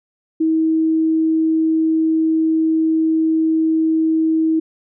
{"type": "tone", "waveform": "sine", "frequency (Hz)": 320, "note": "D#4", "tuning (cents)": 49, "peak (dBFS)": -13, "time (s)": [0.4, 4.6], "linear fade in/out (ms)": 10, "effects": []}